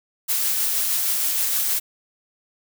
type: noise with tremolo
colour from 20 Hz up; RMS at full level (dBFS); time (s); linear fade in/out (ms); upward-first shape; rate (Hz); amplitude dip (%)
blue; -21; 0.28-1.8; 20; triangle; 6.4; 25
effects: none

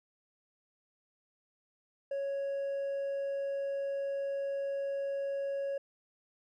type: tone with hard clipping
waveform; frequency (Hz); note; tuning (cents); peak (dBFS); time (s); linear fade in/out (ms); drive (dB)
sine; 554.4; C#5; 0; -33; 2.11-5.78; 5; 2
effects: none

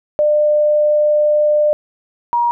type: tone pair in turn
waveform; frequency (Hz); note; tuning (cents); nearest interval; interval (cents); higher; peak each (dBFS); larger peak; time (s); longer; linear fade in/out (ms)
sine; 599 / 950.9; D5 / A#5; +34 / +34; minor sixth; 800; second; -10 / -12; first; 0.19-1.73 / 2.33-2.51; first; 0
effects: none

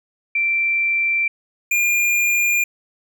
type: tone pair in turn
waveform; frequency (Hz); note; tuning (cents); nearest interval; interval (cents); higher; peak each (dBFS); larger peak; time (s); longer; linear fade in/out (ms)
sine / square; 2349 / 2409; D7 / D7; 0 / +43; unison; 43; second; -16; neither; 0.35-1.28 / 1.71-2.64; neither; 5
effects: none

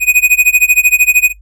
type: tone with tremolo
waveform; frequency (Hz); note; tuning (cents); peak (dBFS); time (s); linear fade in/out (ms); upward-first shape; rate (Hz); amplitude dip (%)
square; 2489; D#7; 0; -4; 0-1.33; 50; sine; 13; 95
effects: noise-tail reverb RT60 0.1 s tail -19 dB re dry + added 50 Hz sine -37 dBFS peak until 1.41 s

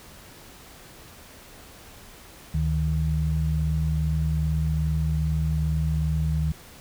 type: tone pair together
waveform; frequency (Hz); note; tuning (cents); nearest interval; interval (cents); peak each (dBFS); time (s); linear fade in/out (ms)
sine; 73.08 / 155.56; D2 / D#3; -8 / 0; octave + minor second; 1308; -24; 2.54-6.52; 5
effects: pink hiss -47 dBFS RMS until 6.8 s

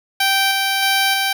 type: tone with tremolo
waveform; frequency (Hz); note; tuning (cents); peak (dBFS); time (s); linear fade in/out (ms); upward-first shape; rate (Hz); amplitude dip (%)
10% pulse; 780; G5; -9; -6; 0.2-1.33; 5; square; 1.6; 25
effects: none

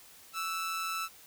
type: tone with amplitude modulation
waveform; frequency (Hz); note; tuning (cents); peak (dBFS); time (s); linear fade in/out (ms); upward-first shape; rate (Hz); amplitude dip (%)
sawtooth; 1318; E6; -1; -27; 0.33-1.09; 50; sine; 173; 45
effects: white hiss -55 dBFS RMS until 1.26 s

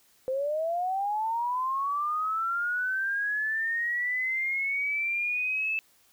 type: linear sweep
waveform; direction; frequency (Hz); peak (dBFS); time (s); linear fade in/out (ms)
sine; up; 511 to 2631; -26; 0.28-5.79; 0
effects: white hiss -63 dBFS RMS until 6.12 s

